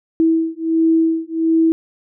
sine beating tone pair, 324.7 / 326.1 Hz, E4 / E4, -26 / -19 cents, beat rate 1.4 Hz, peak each -16 dBFS, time 0.2-1.72 s, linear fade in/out 0 ms, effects none

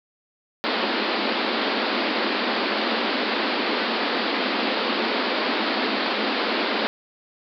pink band-pass noise, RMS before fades -24 dBFS, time 0.64-6.87 s, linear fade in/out 0 ms, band 210 to 4800 Hz, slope 96 dB/octave, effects none

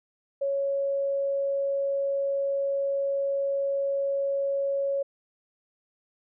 sine tone, 554.4 Hz, C#5, in tune, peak -24 dBFS, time 0.41-5.03 s, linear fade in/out 10 ms, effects none

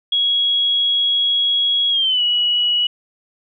sine tone with pitch glide, 3322 to 2926 Hz, G#7 to F#7, 0 to -20 cents, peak -14 dBFS, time 0.12-2.87 s, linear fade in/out 5 ms, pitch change -220 cents, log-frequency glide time 1.9-2.22 s, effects none

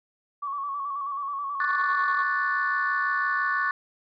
sine tone with vibrato, 1126 Hz, C#6, 27 cents sharp, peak -28 dBFS, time 0.42-2.25 s, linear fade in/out 10 ms, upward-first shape square, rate 9.3 Hz, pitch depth 43 cents each way
sine chord, D major seventh, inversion third, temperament equal, 1108.7 / 1174.7 / 1480 / 1760 Hz, C#6 / D6 / F#6 / A6, 0 / 0 / 0 / 0 cents, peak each -27 / -32 / -27 / -27 dBFS, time 1.6-3.71 s, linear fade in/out 2 ms
effects tanh soft clip ceiling -15 dBFS

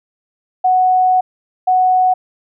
sine tone bursts at uneven times, 740 Hz, F#5, in tune, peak -9 dBFS, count 2, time 0.64-1.21 / 1.67-2.14 s, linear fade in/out 10 ms, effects none

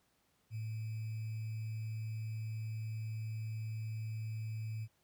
sine tone with sample-and-hold, 110 Hz, A2, in tune, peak -37 dBFS, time 0.5-4.88 s, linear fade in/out 50 ms, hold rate 2450 Hz, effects pink hiss -75 dBFS RMS until 5.03 s + high-pass 60 Hz 12 dB/octave

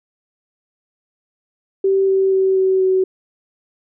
sine tone with pitch steps, 387.5 / 384.6 / 381.7 / 378.9 / 376 Hz, G4 / G4 / G4 / F#4 / F#4, -20 / -33 / -46 / +41 / +28 cents, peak -12 dBFS, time 1.84-3.04 s, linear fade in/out 5 ms, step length 240 ms, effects none

